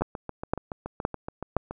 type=two click trains; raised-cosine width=1 ms; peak=-9 / -19 dBFS; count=4 / 13; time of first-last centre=0.02-1.566 / 0.01-1.71 s; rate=1.94 / 7.06 Hz; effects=none